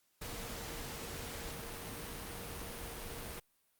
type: tone in noise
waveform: sine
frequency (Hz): 466.2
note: A#4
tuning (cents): 0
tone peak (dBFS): -53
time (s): 0.21-3.4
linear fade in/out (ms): 10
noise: pink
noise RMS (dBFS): -44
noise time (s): 0.21-3.4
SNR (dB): -12
effects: white hiss -75 dBFS RMS until 3.79 s + Opus 48 kbps